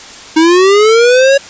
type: linear sweep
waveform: square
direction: up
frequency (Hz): 312 to 560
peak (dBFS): -5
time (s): 0.36-1.38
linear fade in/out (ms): 10
effects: white hiss -31 dBFS RMS until 1.49 s + resampled to 16000 Hz